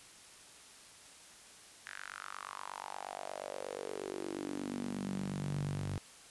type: tone with high-pass filter sweep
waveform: sawtooth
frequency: 48.45 Hz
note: G1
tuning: 20 cents flat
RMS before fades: -41 dBFS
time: 1.86-5.98 s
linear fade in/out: 0 ms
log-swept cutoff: 1700 to 110 Hz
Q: 4.8
effects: white hiss -56 dBFS RMS until 6.3 s + resampled to 24000 Hz